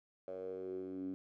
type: tone with band-pass filter sweep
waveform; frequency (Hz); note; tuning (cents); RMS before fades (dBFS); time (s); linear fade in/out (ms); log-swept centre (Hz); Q
10% pulse; 93.6; F#2; +20; -43; 0.28-1.14; 0; 560 to 260; 6.5
effects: none